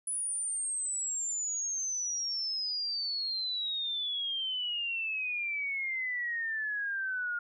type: exponential sweep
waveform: sine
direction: down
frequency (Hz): 10000 to 1416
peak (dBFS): -31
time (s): 0.07-7.39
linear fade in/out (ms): 5
effects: none